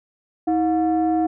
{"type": "tone pair together", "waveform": "sine", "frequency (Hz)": [320, 718.4], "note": ["D#4", "F5"], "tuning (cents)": [49, 49], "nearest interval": "octave + major second", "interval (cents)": 1400, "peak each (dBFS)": [-17, -20], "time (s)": [0.47, 1.27], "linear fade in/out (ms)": 10, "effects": ["tanh soft clip ceiling -12 dBFS"]}